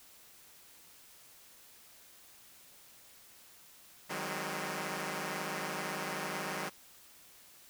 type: chord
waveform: 5% pulse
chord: Ab dominant seventh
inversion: second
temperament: equal with one note detuned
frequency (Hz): 155.56 / 185 / 203.1 / 261.6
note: Eb3 / Gb3 / Ab3 / C4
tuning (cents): 0 / 0 / -38 / 0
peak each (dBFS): -30 / -29 / -30 / -34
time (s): 4.09-6.7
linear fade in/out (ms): 20
effects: white hiss -58 dBFS RMS until 7.69 s